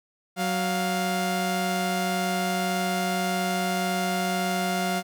sawtooth tone pair together, 185.94 / 702 Hz, F#3 / F5, +9 / +9 cents, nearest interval octave + major seventh, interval 2300 cents, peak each -23 dBFS, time 0.36-5.03 s, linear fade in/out 50 ms, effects none

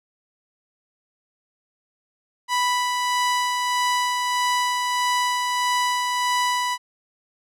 sawtooth tone with tremolo, 987.8 Hz, B5, in tune, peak -15 dBFS, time 2.48-6.78 s, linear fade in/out 50 ms, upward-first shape sine, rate 1.6 Hz, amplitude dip 30%, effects low-pass 10000 Hz 12 dB/octave

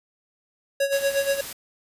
square tone with tremolo, 554.4 Hz, C#5, in tune, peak -19 dBFS, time 0.8-1.41 s, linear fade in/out 5 ms, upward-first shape sine, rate 8.4 Hz, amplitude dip 75%
white noise, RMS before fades -35 dBFS, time 0.92-1.53 s, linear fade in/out 5 ms
effects resampled to 32000 Hz

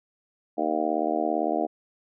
harmonic tone, 77.78 Hz, D#2, in tune, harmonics 3 / 4 / 5 / 6 / 7 / 8 / 9 / 10, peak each -34 / -29 / -33 / -33 / -38 / -30 / -28 / -34 dBFS, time 0.57-1.67 s, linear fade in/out 20 ms, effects none

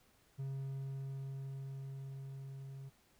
triangle tone with level ramp, 135.7 Hz, C#3, 36 cents flat, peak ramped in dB -36 to -44 dBFS, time 0.38-2.9 s, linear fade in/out 20 ms, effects pink hiss -70 dBFS RMS until 3.19 s

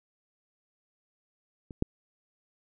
clicks, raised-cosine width 3 ms, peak -29 / -12 dBFS, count 2, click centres 1.708 / 1.824 s, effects none

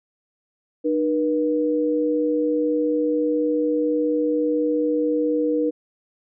sine tone pair together, 303.7 / 482.1 Hz, D#4 / B4, -42 / -42 cents, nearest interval minor sixth, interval 800 cents, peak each -21 dBFS, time 0.84-5.71 s, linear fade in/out 20 ms, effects none

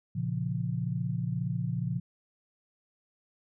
sine chord, Bb minor, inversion none, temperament equal with one note detuned, 116.54 / 138.59 / 173.31 Hz, Bb2 / Db3 / F3, 0 / 0 / -13 cents, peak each -33 dBFS, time 0.15-2 s, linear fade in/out 10 ms, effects none

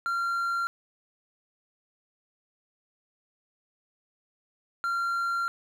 triangle tone pair in turn, 1379 / 1379 Hz, F6 / F6, -22 / -22 cents, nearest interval unison, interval 0 cents, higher neither, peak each -24 dBFS, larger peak neither, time 0.06-0.67 / 4.84-5.48 s, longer second, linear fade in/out 0 ms, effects none

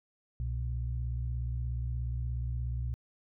sine tone pair together, 63.24 / 120.1 Hz, B1 / B2, +42 / -48 cents, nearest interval major seventh, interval 1110 cents, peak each -32 / -35 dBFS, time 0.4-2.94 s, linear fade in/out 0 ms, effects tanh soft clip ceiling -23 dBFS

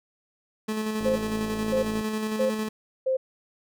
30% pulse tone with tremolo, 216.5 Hz, A3, 28 cents flat, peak -23 dBFS, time 0.68-2.69 s, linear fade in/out 10 ms, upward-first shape square, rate 11 Hz, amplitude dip 30%
click train, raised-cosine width 2 ms, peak -23 dBFS, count 56, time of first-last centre 1.01-2.01 s, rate 55 Hz
sine tone bursts, 523.3 Hz, C5, in tune, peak -21 dBFS, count 4, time 1.05-3.17 s, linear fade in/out 10 ms, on 110 ms, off 560 ms
effects none

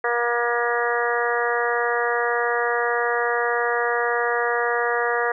harmonic tone, 238.3 Hz, A#3, 38 cents sharp, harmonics 2 / 3 / 4 / 5 / 6 / 7 / 8, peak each -24 / -27 / -30 / -28 / -30 / -27 / -28 dBFS, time 0.04-5.32 s, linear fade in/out 5 ms, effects none

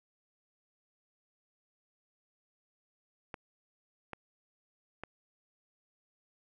clicks, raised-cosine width 0.5 ms, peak -25 dBFS, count 3, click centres 3.342 / 4.133 / 5.036 s, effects none

